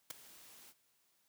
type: noise with ADSR envelope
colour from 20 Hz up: white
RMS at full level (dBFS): -38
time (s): 0.1-0.74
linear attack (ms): 9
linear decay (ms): 5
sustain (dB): -20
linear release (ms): 47
effects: white hiss -75 dBFS RMS until 1.28 s + high-pass 80 Hz 12 dB/octave